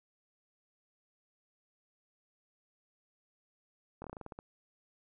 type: slowing click train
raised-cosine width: 1 ms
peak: -30 dBFS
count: 10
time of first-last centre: 4.02-4.389 s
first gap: 22 ms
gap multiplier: 1.15
effects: none